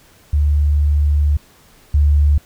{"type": "tone pair in turn", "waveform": "sine", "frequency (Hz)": [73.42, 73.13], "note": ["D2", "D2"], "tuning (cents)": [0, -7], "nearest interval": "unison", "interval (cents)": 7, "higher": "first", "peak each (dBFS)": [-11, -9], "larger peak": "second", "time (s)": [[0.33, 1.37], [1.94, 2.38]], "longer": "first", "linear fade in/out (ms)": 5, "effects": ["pink hiss -49 dBFS RMS until 2.45 s"]}